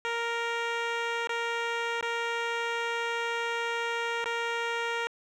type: tone with dropouts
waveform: 10% pulse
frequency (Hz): 466.2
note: A#4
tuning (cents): 0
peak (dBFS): -20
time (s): 0.05-5.07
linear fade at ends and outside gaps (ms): 0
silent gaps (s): 1.272-1.293 / 2.01-2.026 / 4.242-4.258
effects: low-pass 4000 Hz 12 dB/octave + 10-bit